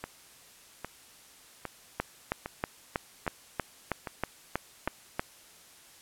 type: two click trains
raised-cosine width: 0.5 ms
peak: -20 / -13 dBFS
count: 7 / 11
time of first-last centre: 0.04-4.879 / 2-5.195 s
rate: 1.24 / 3.13 Hz
effects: white hiss -55 dBFS RMS until 6.01 s + low-pass 12000 Hz 12 dB/octave